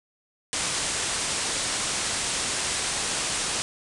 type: low-pass noise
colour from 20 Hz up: white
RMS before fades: -28 dBFS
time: 0.53-3.62 s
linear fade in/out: 0 ms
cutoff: 9700 Hz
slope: 96 dB/octave
effects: none